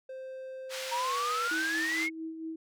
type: tone with pitch glide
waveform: triangle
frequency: 523.3 to 485.4 Hz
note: C5 to B4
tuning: 0 to -30 cents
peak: -37 dBFS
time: 0.09-1.48 s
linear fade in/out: 5 ms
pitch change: -130 cents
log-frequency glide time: 1.02-1.14 s
type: band-pass noise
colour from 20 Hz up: white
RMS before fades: -39 dBFS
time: 0.69-2.09 s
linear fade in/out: 50 ms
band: 1100 to 4700 Hz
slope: 12 dB/octave
type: exponential sweep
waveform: sine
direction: up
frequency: 930 to 2204 Hz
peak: -29 dBFS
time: 0.91-2.1 s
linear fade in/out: 20 ms
type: tone with tremolo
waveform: sine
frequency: 322.3 Hz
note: E4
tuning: 39 cents flat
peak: -34 dBFS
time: 1.51-2.56 s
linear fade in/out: 5 ms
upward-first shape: sine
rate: 4.4 Hz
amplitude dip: 50%
effects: none